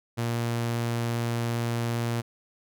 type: tone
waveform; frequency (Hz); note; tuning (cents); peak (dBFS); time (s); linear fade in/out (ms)
sawtooth; 117.5; A#2; +14; -22; 0.17-2.22; 20
effects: none